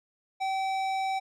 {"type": "tone with tanh clipping", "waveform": "sine", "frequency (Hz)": 769, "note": "G5", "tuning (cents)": -33, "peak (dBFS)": -29, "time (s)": [0.4, 1.2], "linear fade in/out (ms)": 20, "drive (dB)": 15, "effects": []}